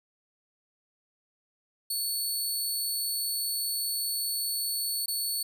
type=tone with dropouts; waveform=15% pulse; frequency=4435 Hz; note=C#8; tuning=in tune; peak=-22 dBFS; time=1.9-5.43 s; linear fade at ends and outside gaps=5 ms; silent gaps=5.06-5.08 s; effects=none